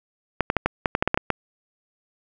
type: clicks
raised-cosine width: 0.5 ms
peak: -4 dBFS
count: 11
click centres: 0.407 / 0.501 / 0.567 / 0.66 / 0.858 / 0.951 / 1.025 / 1.076 / 1.144 / 1.175 / 1.303 s
effects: none